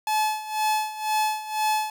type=tone with tremolo; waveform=45% pulse; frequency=860 Hz; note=A5; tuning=40 cents flat; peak=-20 dBFS; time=0.07-1.9 s; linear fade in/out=2 ms; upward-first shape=sine; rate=2 Hz; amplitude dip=80%; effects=none